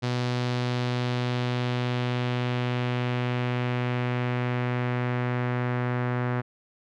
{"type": "tone with low-pass filter sweep", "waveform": "sawtooth", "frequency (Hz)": 123.47, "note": "B2", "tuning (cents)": 0, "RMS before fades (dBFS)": -27, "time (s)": [0.02, 6.42], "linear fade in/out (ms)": 20, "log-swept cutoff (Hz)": [4600, 1700], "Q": 1.6, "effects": []}